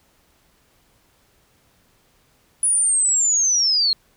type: linear sweep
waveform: sine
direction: down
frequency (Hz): 9900 to 4186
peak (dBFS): -15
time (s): 2.63-3.93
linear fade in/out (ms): 2
effects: pink hiss -60 dBFS RMS until 4.16 s